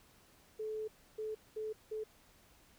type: tone bursts at uneven times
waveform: sine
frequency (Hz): 433.2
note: A4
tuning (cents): -27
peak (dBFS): -37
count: 4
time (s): 0.59-0.88 / 1.18-1.35 / 1.56-1.73 / 1.91-2.04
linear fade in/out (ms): 10
effects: pink hiss -65 dBFS RMS until 2.78 s